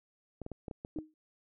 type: clicks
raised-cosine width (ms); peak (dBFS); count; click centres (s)
2; -27; 7; 0.417 / 0.464 / 0.517 / 0.682 / 0.712 / 0.849 / 0.987
type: tone with exponential decay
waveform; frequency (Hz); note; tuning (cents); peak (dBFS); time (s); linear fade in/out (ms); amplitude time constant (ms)
sine; 311.1; D#4; 0; -33; 0.96-1.14; 2; 37
effects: none